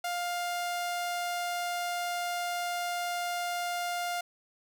sawtooth tone, 703 Hz, F5, 11 cents sharp, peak -27 dBFS, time 0.04-4.21 s, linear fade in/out 5 ms, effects none

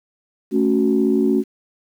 sine chord, F# minor, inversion first, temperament equal, 220 / 277.2 / 370 Hz, A3 / C#4 / F#4, 0 / 0 / 0 cents, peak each -18 dBFS, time 0.51-1.44 s, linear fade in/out 50 ms, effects tanh soft clip ceiling -5 dBFS + 8-bit

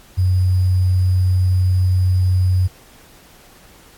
sine tone with sample-and-hold, 92 Hz, F#2, 9 cents flat, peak -12 dBFS, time 0.17-2.68 s, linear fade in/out 20 ms, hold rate 4900 Hz, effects pink hiss -47 dBFS RMS until 3.97 s + AAC 64 kbps

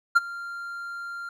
triangle tone with ADSR envelope, 1390 Hz, F6, 9 cents flat, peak -10 dBFS, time 0.15-1.29 s, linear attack 16 ms, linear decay 26 ms, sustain -21 dB, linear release 3 ms, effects none

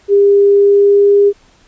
sine tone with pitch glide, 402 to 404.6 Hz, G4 to G#4, +44 to -45 cents, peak -5 dBFS, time 0.08-1.33 s, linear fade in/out 50 ms, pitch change +11 cents, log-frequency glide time 0.48-1.21 s, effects pink hiss -49 dBFS RMS until 1.67 s + resampled to 16000 Hz

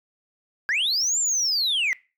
sine linear two-way sweep, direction up then down, 1551 to 7459 to 1936 Hz, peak -18 dBFS, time 0.69-1.93 s, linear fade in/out 0 ms, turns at 1.19 s, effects noise-tail reverb RT60 0.3 s tail -23 dB re dry + tanh soft clip ceiling -19 dBFS

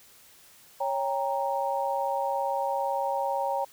sine chord, G diminished, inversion second, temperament equal with one note detuned, 554.4 / 794.5 / 932.3 Hz, Db5 / G5 / Bb5, 0 / +23 / 0 cents, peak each -30 dBFS, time 0.8-3.65 s, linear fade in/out 10 ms, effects white hiss -55 dBFS RMS until 3.72 s

